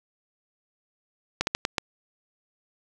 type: slowing click train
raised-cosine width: 0.2 ms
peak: -6 dBFS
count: 5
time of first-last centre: 1.41-1.782 s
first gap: 61 ms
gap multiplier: 1.29
effects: none